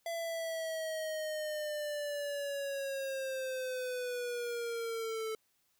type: linear sweep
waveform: square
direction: down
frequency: 674 to 437.6 Hz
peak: -36 dBFS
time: 0.06-5.35 s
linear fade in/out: 2 ms
effects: white hiss -75 dBFS RMS until 5.79 s

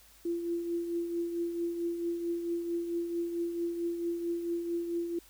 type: tone with tremolo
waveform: sine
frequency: 341.5 Hz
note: F4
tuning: 39 cents flat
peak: -28 dBFS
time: 0.25-5.19 s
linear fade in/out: 5 ms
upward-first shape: triangle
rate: 4.5 Hz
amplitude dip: 55%
effects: added 50 Hz sine -63 dBFS peak until 5.29 s + white hiss -59 dBFS RMS until 5.29 s

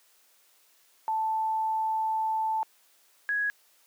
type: tone pair in turn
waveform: sine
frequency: 880 / 1665.4 Hz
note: A5 / G#6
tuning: 0 / +4 cents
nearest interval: major seventh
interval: 1104 cents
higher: second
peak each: -25 dBFS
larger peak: neither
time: 1.08-2.63 / 3.29-3.5 s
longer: first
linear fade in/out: 0 ms
effects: white hiss -63 dBFS RMS until 3.86 s + high-pass 400 Hz 12 dB/octave

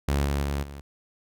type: tone with level steps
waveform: sawtooth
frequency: 70.6 Hz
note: C#2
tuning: 32 cents sharp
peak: -18 / -20 / -22 / -34 dBFS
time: 0.08-0.81 s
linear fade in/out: 5 ms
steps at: 0.24 / 0.42 / 0.62 s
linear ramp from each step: 20 ms
effects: none

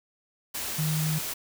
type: tone in noise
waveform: sine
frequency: 155.56 Hz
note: D#3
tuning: in tune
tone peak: -25 dBFS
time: 0.78-1.19 s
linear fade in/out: 10 ms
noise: white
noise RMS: -33 dBFS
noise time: 0.54-1.34 s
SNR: +5 dB
effects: none

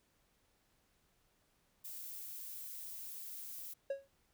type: noise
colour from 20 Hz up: violet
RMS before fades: -47 dBFS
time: 1.84-3.74 s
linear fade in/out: 10 ms
type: tone with exponential decay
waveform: triangle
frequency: 550 Hz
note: C#5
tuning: 14 cents flat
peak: -30 dBFS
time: 3.9-4.08 s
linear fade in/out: 5 ms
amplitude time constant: 37 ms
effects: pink hiss -75 dBFS RMS until 4.33 s

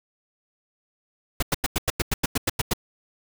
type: noise bursts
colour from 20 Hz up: pink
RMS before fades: -22 dBFS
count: 12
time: 1.4-2.735 s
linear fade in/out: 5 ms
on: 26 ms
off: 93 ms
effects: none

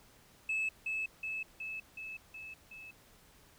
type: tone with echo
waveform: sine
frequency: 2605 Hz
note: E7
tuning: 21 cents flat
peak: -29 dBFS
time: 0.49-0.69 s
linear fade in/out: 5 ms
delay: 370 ms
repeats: 6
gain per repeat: -3 dB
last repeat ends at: 2.91 s
effects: tanh soft clip ceiling -29 dBFS + pink hiss -62 dBFS RMS until 3.58 s

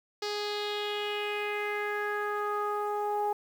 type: tone with low-pass filter sweep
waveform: sawtooth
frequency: 415.3 Hz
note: G#4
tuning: in tune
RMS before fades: -32 dBFS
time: 0.22-3.33 s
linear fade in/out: 5 ms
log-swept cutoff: 4900 to 830 Hz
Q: 3.9
effects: 9-bit

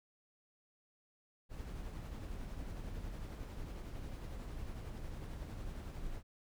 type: noise with tremolo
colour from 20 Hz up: brown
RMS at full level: -43 dBFS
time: 1.49-6.23 s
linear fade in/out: 50 ms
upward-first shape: sine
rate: 11 Hz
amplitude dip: 30%
effects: none

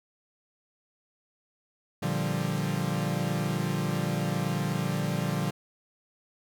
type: chord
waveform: 40% pulse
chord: G minor seventh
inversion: first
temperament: equal with one note detuned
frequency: 116.54 / 146.83 / 174.61 / 195.43 Hz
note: Bb2 / D3 / F3 / G3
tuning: 0 / 0 / 0 / -5 cents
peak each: -34 / -30 / -31 / -33 dBFS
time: 2.02-5.51 s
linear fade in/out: 10 ms
effects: none

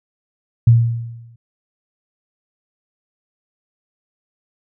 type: tone with exponential decay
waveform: sine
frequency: 116.54 Hz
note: A#2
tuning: in tune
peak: -4 dBFS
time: 0.67-1.36 s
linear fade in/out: 5 ms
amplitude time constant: 150 ms
effects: none

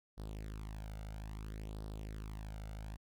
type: tone with flanger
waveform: sawtooth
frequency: 52.9 Hz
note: G#1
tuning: 33 cents sharp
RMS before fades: -45 dBFS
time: 0.17-2.97 s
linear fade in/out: 20 ms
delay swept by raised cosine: 0.21 to 1.41 ms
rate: 0.6 Hz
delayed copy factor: +0.7
effects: none

